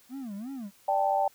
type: tone with vibrato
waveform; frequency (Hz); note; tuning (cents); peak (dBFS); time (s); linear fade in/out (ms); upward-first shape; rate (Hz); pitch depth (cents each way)
triangle; 233.6; A#3; +4; -33; 0.09-0.71; 50; sine; 2.9; 290
type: chord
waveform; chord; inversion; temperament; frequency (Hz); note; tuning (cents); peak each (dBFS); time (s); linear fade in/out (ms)
sine; D suspended fourth; none; equal; 587.3 / 784 / 880; D5 / G5 / A5; 0 / 0 / 0; -29 / -25 / -30; 0.88-1.28; 5
effects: white hiss -60 dBFS RMS until 1.34 s